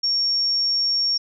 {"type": "tone", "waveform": "sine", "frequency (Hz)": 5520, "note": "F8", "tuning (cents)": -21, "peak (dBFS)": -18, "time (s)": [0.03, 1.18], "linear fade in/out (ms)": 10, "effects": []}